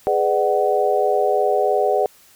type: chord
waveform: sine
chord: G# half-diminished seventh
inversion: none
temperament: just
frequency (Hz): 415.3 / 498.4 / 598 / 747.5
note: G#4 / B4 / D5 / F#5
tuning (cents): 0 / +16 / +31 / +17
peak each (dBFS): -20 / -22 / -21 / -20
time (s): 0.07-2.06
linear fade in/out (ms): 0
effects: white hiss -51 dBFS RMS until 2.35 s